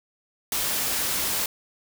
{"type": "noise", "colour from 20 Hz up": "white", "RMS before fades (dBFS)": -26, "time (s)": [0.52, 1.46], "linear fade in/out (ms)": 2, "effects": []}